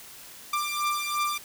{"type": "beating tone pair", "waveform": "sawtooth", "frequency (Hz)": [1184, 1186.9], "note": ["D6", "D6"], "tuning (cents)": [14, 18], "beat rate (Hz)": 2.9, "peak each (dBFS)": [-25, -26], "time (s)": [0.53, 1.38], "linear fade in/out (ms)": 5, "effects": ["white hiss -46 dBFS RMS until 1.44 s"]}